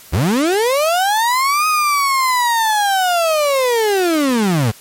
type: linear two-way sweep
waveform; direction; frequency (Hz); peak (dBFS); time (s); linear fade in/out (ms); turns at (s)
35% pulse; up then down; 64.6 to 1258 to 99.4; -11; 0.12-4.72; 20; 1.67
effects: white hiss -41 dBFS RMS until 4.8 s + MP3 64 kbps